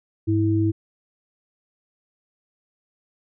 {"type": "tone pair together", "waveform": "sine", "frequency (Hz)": [102.46, 325.3], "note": ["G#2", "E4"], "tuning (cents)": [-23, -23], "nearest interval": "octave + minor sixth", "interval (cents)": 2000, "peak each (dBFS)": -20, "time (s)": [0.27, 0.72], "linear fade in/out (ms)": 20, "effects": []}